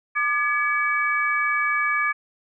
sine tone cluster, 1196 / 1697 / 2281 Hz, D6 / G#6 / C#7, +31 / +37 / +49 cents, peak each -24 dBFS, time 0.15-2.13 s, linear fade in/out 20 ms, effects none

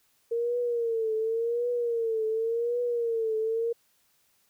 sine tone with vibrato, 461.4 Hz, A#4, 18 cents flat, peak -25 dBFS, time 0.31-3.73 s, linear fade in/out 10 ms, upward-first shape triangle, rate 0.9 Hz, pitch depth 100 cents each way, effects white hiss -68 dBFS RMS until 4.49 s

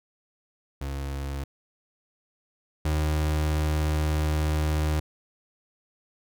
35% pulse tone pair in turn, 69.3 / 76.71 Hz, C#2 / D#2, 0 / -24 cents, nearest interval major second, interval 176 cents, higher second, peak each -28 / -21 dBFS, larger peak second, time 0.81-1.44 / 2.85-5 s, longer second, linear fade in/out 5 ms, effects none

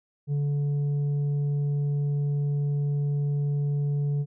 sine tone with tanh clipping, 144.1 Hz, D3, 33 cents flat, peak -24 dBFS, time 0.27-4.26 s, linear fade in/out 50 ms, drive 4 dB, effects none

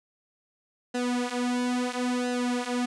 sawtooth tone with flanger, 246.9 Hz, B3, in tune, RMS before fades -28 dBFS, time 0.94-2.86 s, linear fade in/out 10 ms, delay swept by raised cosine 0.88 to 6.58 ms, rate 0.74 Hz, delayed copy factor -0.85, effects resampled to 22050 Hz + 9-bit

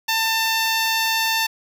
10% pulse tone, 895 Hz, A5, 29 cents sharp, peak -10 dBFS, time 0.08-1.47 s, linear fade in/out 10 ms, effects none

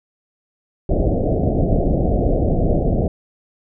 pink low-pass noise, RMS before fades -17 dBFS, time 0.89-3.08 s, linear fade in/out 5 ms, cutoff 720 Hz, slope 96 dB/octave, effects none

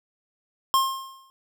square tone with exponential decay, 1067 Hz, C6, 34 cents sharp, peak -16 dBFS, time 0.74-1.3 s, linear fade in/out 0 ms, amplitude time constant 120 ms, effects none

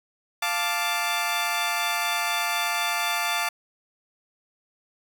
15% pulse chord, D minor, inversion first, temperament equal, 698.5 / 880 / 1174.7 Hz, F5 / A5 / D6, 0 / 0 / 0 cents, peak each -22 dBFS, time 0.42-3.49 s, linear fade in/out 5 ms, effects none

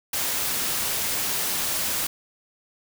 white noise, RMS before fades -26 dBFS, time 0.13-2.07 s, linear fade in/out 5 ms, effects none

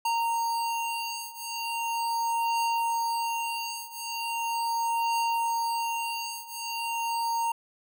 square beating tone pair, 925 / 925.39 Hz, A#5 / A#5, -14 / -13 cents, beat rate 0.39 Hz, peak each -32 / -30 dBFS, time 0.05-7.52 s, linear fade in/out 5 ms, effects none

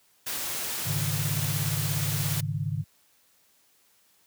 white noise, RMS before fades -32 dBFS, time 0.26-2.41 s, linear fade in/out 10 ms
sine chord, Ab suspended fourth, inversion none, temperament equal, 103.83 / 138.59 / 155.56 Hz, Ab2 / Db3 / Eb3, 0 / 0 / 0 cents, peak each -31 dBFS, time 0.85-2.84 s, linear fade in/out 20 ms
effects white hiss -64 dBFS RMS until 4.26 s + high-pass 60 Hz 12 dB/octave

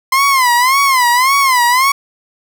30% pulse tone with vibrato, 1035 Hz, C6, 19 cents flat, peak -6 dBFS, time 0.12-1.92 s, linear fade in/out 5 ms, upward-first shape sine, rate 1.8 Hz, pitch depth 140 cents each way, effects none

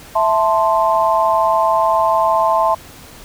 sine chord, A minor, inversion second, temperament equal, 659.3 / 880 / 1046.5 Hz, E5 / A5 / C6, 0 / 0 / 0 cents, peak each -16 dBFS, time 0.15-2.75 s, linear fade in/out 10 ms, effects pink hiss -39 dBFS RMS until 3.24 s

